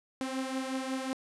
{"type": "beating tone pair", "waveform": "sawtooth", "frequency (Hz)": [261.6, 267.1], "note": ["C4", "C4"], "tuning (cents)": [0, 36], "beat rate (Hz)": 5.5, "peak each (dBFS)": [-30, -34], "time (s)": [0.21, 1.13], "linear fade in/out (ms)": 0, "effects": ["resampled to 24000 Hz", "10-bit"]}